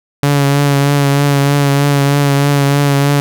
sawtooth tone with vibrato, 141.6 Hz, C#3, 37 cents sharp, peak -5 dBFS, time 0.23-3.2 s, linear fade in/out 0 ms, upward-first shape triangle, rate 3.2 Hz, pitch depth 30 cents each way, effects none

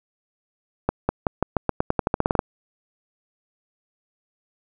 accelerating click train, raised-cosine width 1 ms, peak -5 dBFS, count 16, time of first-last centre 0.89-2.392 s, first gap 200 ms, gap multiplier 0.89, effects none

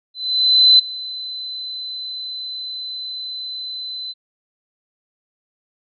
sine tone with ADSR envelope, 4033 Hz, B7, 36 cents sharp, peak -6 dBFS, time 0.14-4.14 s, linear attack 650 ms, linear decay 9 ms, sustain -20 dB, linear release 35 ms, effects none

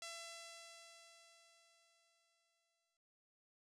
5% pulse tone with exponential decay, 672 Hz, E5, 33 cents sharp, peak -35 dBFS, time 0.02-2.97 s, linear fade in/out 2 ms, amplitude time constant 640 ms, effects noise-tail reverb RT60 0.9 s tail -22 dB re dry + low-pass 11000 Hz 12 dB/octave

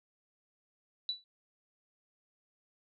sine tone with exponential decay, 3951 Hz, B7, in tune, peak -28 dBFS, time 1.09-1.24 s, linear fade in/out 1 ms, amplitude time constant 31 ms, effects none

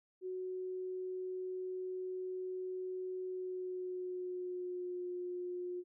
sine tone with pitch glide, 370 to 357.8 Hz, F#4 to F4, 0 to +42 cents, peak -38 dBFS, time 0.21-5.84 s, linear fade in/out 50 ms, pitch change -58 cents, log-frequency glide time 3.26-5.08 s, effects none

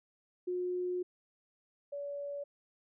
sine tone pair in turn, 360.4 / 570.6 Hz, F#4 / C#5, -45 / +50 cents, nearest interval minor sixth, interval 795 cents, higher second, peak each -32 / -37 dBFS, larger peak first, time 0.47-1.03 / 1.92-2.44 s, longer first, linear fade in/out 10 ms, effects none

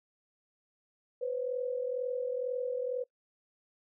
sine tone pair together, 496.7 / 538.8 Hz, B4 / C#5, +10 / -49 cents, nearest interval minor second, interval 141 cents, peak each -32 / -37 dBFS, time 1.21-3.04 s, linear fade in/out 10 ms, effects noise-tail reverb RT60 0.1 s tail -24 dB re dry

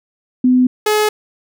sine / sawtooth tone pair in turn, 252.5 / 424.7 Hz, B3 / G#4, +39 / +39 cents, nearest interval major sixth, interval 900 cents, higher second, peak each -8 dBFS, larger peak neither, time 0.44-0.67 / 0.86-1.09 s, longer neither, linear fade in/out 5 ms, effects none

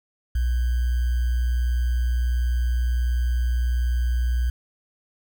sine tone with sample-and-hold, 60.7 Hz, B1, 29 cents flat, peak -19 dBFS, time 0.35-4.5 s, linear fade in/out 5 ms, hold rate 1575 Hz, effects none

